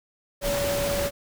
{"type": "tone in noise", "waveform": "sine", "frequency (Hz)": 568, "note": "C#5", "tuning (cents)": 42, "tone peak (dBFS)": -25, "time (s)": [0.41, 1.11], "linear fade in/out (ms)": 50, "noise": "pink", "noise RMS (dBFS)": -29, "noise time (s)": [0.41, 1.11], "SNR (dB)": 1, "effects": []}